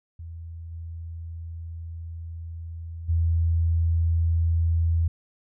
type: tone with level steps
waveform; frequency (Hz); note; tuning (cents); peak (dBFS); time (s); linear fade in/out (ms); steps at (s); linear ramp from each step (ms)
sine; 83; E2; +12; -35 / -33 / -19; 0.19-5.08; 5; 0.71 / 3.08; 20
effects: none

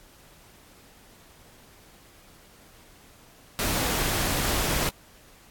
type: noise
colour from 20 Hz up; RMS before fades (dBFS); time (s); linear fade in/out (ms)
pink; -26; 3.59-4.89; 0
effects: pink hiss -54 dBFS RMS until 5.5 s + AAC 64 kbps

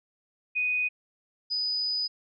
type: tone pair in turn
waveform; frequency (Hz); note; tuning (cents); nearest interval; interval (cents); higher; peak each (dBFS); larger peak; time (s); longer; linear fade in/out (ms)
sine; 2489 / 4978; D#7 / D#8; 0 / 0; octave; 1200; second; -24 / -26; first; 0.55-0.89 / 1.5-2.08; second; 20
effects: none

